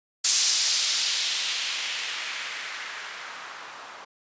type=noise with low-pass filter sweep; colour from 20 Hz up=violet; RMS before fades=-28 dBFS; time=0.24-4.05 s; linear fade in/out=10 ms; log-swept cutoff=6100 to 960 Hz; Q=1.4; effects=resampled to 16000 Hz